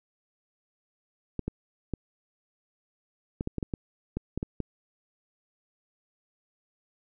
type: clicks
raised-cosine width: 3 ms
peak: -17 dBFS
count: 12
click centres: 1.393 / 1.48 / 1.937 / 3.409 / 3.474 / 3.583 / 3.628 / 3.738 / 4.17 / 4.376 / 4.429 / 4.603 s
effects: none